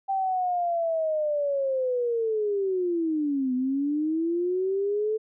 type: linear two-way sweep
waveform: sine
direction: down then up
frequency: 784 to 250 to 439.2 Hz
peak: -23 dBFS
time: 0.08-5.18 s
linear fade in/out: 20 ms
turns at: 3.54 s
effects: none